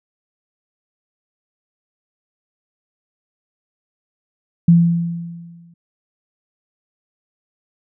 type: tone with exponential decay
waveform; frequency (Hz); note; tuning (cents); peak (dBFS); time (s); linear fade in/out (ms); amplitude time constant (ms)
sine; 169.7; F3; -49; -5; 4.68-5.74; 5; 230
effects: none